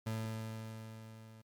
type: tone with level ramp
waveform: 30% pulse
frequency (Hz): 110.9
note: A2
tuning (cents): +14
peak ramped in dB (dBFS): -32 to -51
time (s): 0.06-1.42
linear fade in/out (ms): 10
effects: MP3 96 kbps